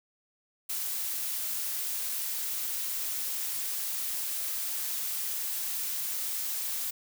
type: noise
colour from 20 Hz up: blue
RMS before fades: -33 dBFS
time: 0.69-6.91 s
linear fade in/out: 10 ms
effects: none